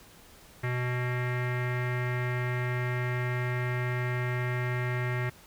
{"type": "tone with low-pass filter", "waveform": "square", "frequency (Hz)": 124.1, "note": "B2", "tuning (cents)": 9, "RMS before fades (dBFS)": -30, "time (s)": [0.63, 5.3], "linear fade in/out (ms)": 10, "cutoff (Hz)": 2000, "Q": 4.9, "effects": ["pink hiss -54 dBFS RMS until 5.46 s"]}